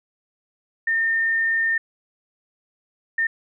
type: tone bursts at uneven times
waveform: sine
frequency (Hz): 1816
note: A#6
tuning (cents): -46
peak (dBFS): -18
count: 2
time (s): 0.87-1.78 / 3.18-3.27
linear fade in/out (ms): 5
effects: none